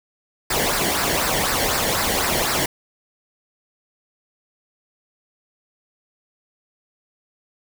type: noise with flanger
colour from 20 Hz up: pink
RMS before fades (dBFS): -21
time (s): 0.5-2.66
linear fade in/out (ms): 5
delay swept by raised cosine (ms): 0.3 to 0.82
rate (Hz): 4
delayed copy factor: -0.65
effects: none